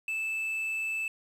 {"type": "tone", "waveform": "triangle", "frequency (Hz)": 2631, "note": "E7", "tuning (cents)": -4, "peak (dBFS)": -28, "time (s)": [0.08, 1.08], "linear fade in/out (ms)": 2, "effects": ["resampled to 32000 Hz", "9-bit"]}